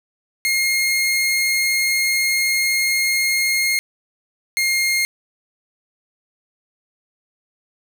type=tone pair in turn; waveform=sawtooth; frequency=2139 / 2131 Hz; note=C7 / C7; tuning=+38 / +31 cents; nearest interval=unison; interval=7 cents; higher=first; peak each=-13 dBFS; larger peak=neither; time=0.45-3.79 / 4.57-5.05 s; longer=first; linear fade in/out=0 ms; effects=8-bit